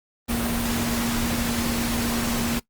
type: tone in noise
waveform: sine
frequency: 234.8 Hz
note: A#3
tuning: 13 cents sharp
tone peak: -25 dBFS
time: 0.28-2.6 s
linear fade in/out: 20 ms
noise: pink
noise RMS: -27 dBFS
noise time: 0.28-2.6 s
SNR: -1 dB
effects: noise-tail reverb RT60 0.1 s tail -19 dB re dry + Opus 32 kbps